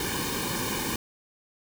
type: noise with comb filter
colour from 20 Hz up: pink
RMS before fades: -30 dBFS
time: 0-0.96 s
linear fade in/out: 2 ms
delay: 1.5 ms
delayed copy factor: -1
effects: none